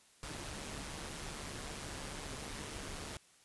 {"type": "noise with amplitude modulation", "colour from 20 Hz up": "pink", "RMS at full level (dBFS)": -42, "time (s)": [0.23, 3.17], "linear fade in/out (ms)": 2, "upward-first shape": "sine", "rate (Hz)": 145, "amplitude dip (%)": 50, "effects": ["white hiss -65 dBFS RMS until 3.44 s", "resampled to 24000 Hz"]}